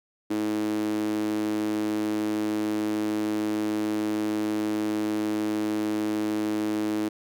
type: tone with high-pass filter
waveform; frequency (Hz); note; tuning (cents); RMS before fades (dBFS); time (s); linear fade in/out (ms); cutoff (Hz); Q
sawtooth; 106.6; G#2; +46; -27; 0.3-7.09; 10; 290; 8.3
effects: none